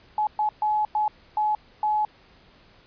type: tone bursts at uneven times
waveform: sine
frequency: 850 Hz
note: G#5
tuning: 40 cents sharp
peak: -20 dBFS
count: 6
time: 0.18-0.27 / 0.39-0.49 / 0.62-0.85 / 0.95-1.08 / 1.37-1.55 / 1.83-2.05 s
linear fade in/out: 2 ms
effects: pink hiss -55 dBFS RMS until 2.86 s + resampled to 11025 Hz